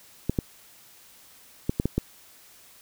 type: clicks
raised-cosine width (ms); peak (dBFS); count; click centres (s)
3; -10; 6; 0.296 / 0.388 / 1.695 / 1.799 / 1.856 / 1.98
effects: white hiss -53 dBFS RMS until 2.81 s